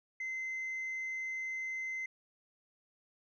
sine tone, 2064 Hz, C7, 24 cents flat, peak -34 dBFS, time 0.2-2.06 s, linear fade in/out 5 ms, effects tanh soft clip ceiling -34 dBFS

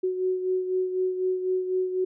sine beating tone pair, 370 / 374 Hz, F#4 / F#4, 0 / +19 cents, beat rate 4 Hz, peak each -24 / -32 dBFS, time 0.03-2.05 s, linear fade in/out 10 ms, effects none

